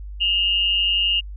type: tone with amplitude modulation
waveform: sine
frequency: 2839 Hz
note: F7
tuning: 28 cents sharp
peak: -14 dBFS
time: 0.2-1.21 s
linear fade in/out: 20 ms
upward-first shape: sine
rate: 188 Hz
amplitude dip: 60%
effects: added 50 Hz sine -31 dBFS peak until 1.36 s